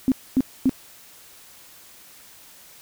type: tone bursts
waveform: sine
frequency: 261.6 Hz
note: C4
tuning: in tune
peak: -14 dBFS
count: 3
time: 0.08-0.694 s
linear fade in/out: 0 ms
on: 38 ms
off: 250 ms
effects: white hiss -48 dBFS RMS until 2.81 s